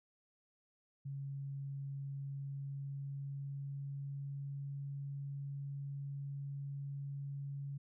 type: tone with pitch glide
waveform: sine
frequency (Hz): 138.59 to 140.04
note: C#3 to C#3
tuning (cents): 0 to +18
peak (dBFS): -40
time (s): 1.05-7.78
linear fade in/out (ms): 10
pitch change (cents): +18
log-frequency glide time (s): 2.08-4.79
effects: none